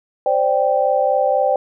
sine chord, C suspended second, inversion none, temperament equal, 523.3 / 587.3 / 784 Hz, C5 / D5 / G5, 0 / 0 / 0 cents, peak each -18 dBFS, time 0.26-1.56 s, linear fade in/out 2 ms, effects none

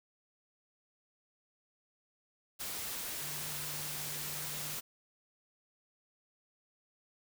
sine tone in noise, 150 Hz, D3, 37 cents sharp, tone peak -49 dBFS, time 3.21-4.76 s, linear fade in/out 20 ms, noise white, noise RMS -40 dBFS, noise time 2.59-4.81 s, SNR -12 dB, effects none

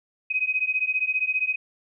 sine beating tone pair, 2512 / 2527 Hz, D#7 / D#7, +16 / +26 cents, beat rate 15 Hz, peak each -25 dBFS, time 0.3-1.56 s, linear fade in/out 10 ms, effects none

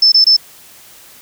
sine tone bursts, 5274 Hz, E8, in tune, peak -5 dBFS, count 3, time 0.02-0.366 s, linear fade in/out 5 ms, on 100 ms, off 23 ms, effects white hiss -41 dBFS RMS until 1.21 s

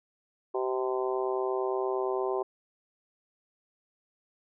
harmonic tone, 128.7 Hz, C3, 28 cents flat, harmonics 3 / 4 / 5 / 6 / 7 / 8, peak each -29 / -37 / -36 / -38 / -39 / -38 dBFS, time 0.54-2.43 s, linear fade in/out 10 ms, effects none

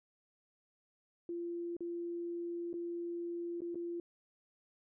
sine tone with dropouts, 343.6 Hz, F4, 28 cents flat, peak -37 dBFS, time 1.29-4 s, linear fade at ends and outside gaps 2 ms, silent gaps 1.767-1.806 / 2.73-2.739 / 3.606-3.618 / 3.746-3.755 s, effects none

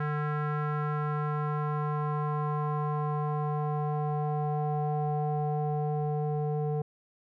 square tone with low-pass filter sweep, 149.5 Hz, D3, 31 cents sharp, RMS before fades -30 dBFS, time 0-6.82 s, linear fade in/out 5 ms, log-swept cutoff 1500 to 600 Hz, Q 3.7, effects none

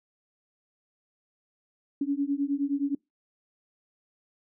sine beating tone pair, 277.2 / 286.8 Hz, C#4 / D4, 0 / -41 cents, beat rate 9.6 Hz, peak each -28 dBFS, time 2.01-2.95 s, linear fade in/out 5 ms, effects noise-tail reverb RT60 0.2 s tail -26 dB re dry

